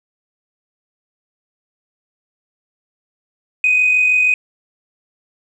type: tone with amplitude modulation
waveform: sine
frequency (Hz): 2500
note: D#7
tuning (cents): +8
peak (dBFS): -8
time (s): 3.64-4.34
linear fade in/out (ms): 2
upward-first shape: sine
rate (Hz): 46.3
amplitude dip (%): 40
effects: tanh soft clip ceiling -6 dBFS